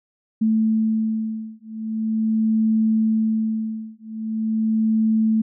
sine beating tone pair, 220 / 220.42 Hz, A3 / A3, 0 / +3 cents, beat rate 0.42 Hz, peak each -21 dBFS, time 0.41-5.42 s, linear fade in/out 10 ms, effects none

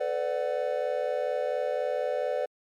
triangle chord, B minor seventh, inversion third, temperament equal with one note detuned, 440 / 503.1 / 587.3 / 740 Hz, A4 / B4 / D5 / F#5, 0 / +32 / 0 / 0 cents, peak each -34 / -28 / -28 / -34 dBFS, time 0-2.46 s, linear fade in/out 10 ms, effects MP3 96 kbps

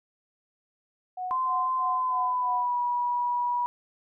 sine tone with tremolo, 735 Hz, F#5, 12 cents flat, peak -29 dBFS, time 1.17-2.75 s, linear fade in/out 5 ms, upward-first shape sine, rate 3.1 Hz, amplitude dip 100%
sine tone with pitch glide, 1035 to 971.3 Hz, C6 to B5, -19 to -29 cents, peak -24 dBFS, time 1.31-3.66 s, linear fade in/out 0 ms, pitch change -110 cents, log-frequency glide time 1.85-2.8 s
effects none

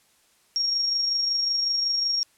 sine tone with amplitude modulation, 5570 Hz, F8, 5 cents flat, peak -20 dBFS, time 0.56-2.23 s, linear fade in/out 0 ms, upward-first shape sine, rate 25.4 Hz, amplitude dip 35%, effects white hiss -62 dBFS RMS until 2.37 s + low-pass 11000 Hz 12 dB/octave

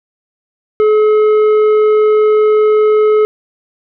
sine tone with tanh clipping, 427.4 Hz, G#4, 50 cents sharp, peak -8 dBFS, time 0.8-3.25 s, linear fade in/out 0 ms, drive 8 dB, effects none

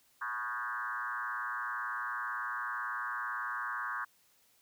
sine tone with frequency modulation, 1341 Hz, E6, 29 cents sharp, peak -34 dBFS, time 0.21-4.05 s, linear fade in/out 10 ms, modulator 118 Hz, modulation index 2.9, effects white hiss -68 dBFS RMS until 4.61 s

